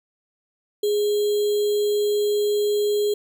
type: tone with sample-and-hold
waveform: sine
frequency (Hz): 415.3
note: G#4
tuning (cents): 0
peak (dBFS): -18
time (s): 0.83-3.14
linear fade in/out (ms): 5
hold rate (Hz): 3675
effects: none